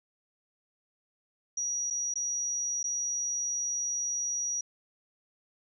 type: tone with dropouts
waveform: sine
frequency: 5780 Hz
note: F#8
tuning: 41 cents flat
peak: -29 dBFS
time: 1.57-4.61 s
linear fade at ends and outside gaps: 5 ms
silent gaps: 1.902-1.906 / 2.14-2.156 / 2.83-2.84 s
effects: none